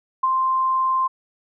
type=tone with ADSR envelope; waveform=sine; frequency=1046.5 Hz; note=C6; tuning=in tune; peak=-14 dBFS; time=0.23-1.08 s; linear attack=8 ms; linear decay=26 ms; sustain=-3 dB; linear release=16 ms; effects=none